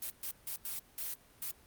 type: noise bursts at uneven times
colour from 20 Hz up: blue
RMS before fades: -39 dBFS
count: 6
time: 0.02-0.1 / 0.23-0.31 / 0.47-0.56 / 0.65-0.79 / 0.98-1.14 / 1.42-1.51 s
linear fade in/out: 2 ms
effects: pink hiss -62 dBFS RMS until 1.66 s + Opus 32 kbps